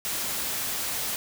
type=noise; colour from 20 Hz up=white; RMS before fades=-30 dBFS; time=0.05-1.16 s; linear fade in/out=0 ms; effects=none